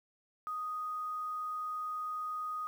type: tone with quantisation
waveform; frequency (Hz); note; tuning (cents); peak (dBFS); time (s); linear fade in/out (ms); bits
sine; 1244.5; D#6; 0; -35; 0.47-2.67; 0; 10
effects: none